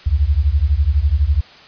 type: beating tone pair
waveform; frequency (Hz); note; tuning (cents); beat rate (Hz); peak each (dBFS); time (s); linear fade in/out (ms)
sine; 66.4 / 78.4; C2 / D#2; +26 / +14; 12; -15; 0.06-1.41; 10
effects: white hiss -42 dBFS RMS until 1.67 s + resampled to 11025 Hz